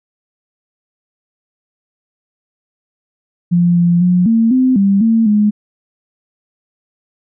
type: tone with pitch steps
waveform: sine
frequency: 174 / 173 / 179.1 / 226.8 / 257.5 / 197.5 / 225.9 / 209.3 Hz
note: F3 / F3 / F3 / A#3 / C4 / G3 / A3 / G#3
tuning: -6 / -16 / +44 / -47 / -28 / +13 / +46 / +14 cents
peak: -8 dBFS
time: 3.51-5.51 s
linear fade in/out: 20 ms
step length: 250 ms
effects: none